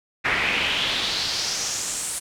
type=noise with band-pass filter sweep; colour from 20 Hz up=brown; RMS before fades=-25 dBFS; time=0.24-2.2 s; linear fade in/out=20 ms; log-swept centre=2000 to 9400 Hz; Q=3.1; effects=none